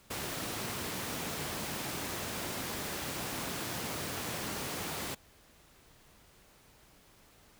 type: high-pass noise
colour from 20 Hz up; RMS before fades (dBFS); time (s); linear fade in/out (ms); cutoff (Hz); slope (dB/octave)
pink; -38; 0.1-5.15; 10; 110; 12
effects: pink hiss -61 dBFS RMS until 7.59 s